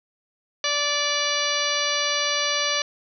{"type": "harmonic tone", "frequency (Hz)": 582, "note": "D5", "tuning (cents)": -16, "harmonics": [1, 2, 3, 4, 5, 6, 7, 8, 10], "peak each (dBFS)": [-30, -30, -30, -30, -30, -30, -30, -30, -30], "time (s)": [0.64, 2.82], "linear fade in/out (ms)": 2, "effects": []}